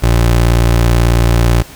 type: tone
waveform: 25% pulse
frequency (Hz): 58.27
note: A#1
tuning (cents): 0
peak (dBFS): -4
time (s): 0.02-1.63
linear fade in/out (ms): 20
effects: pink hiss -35 dBFS RMS until 1.75 s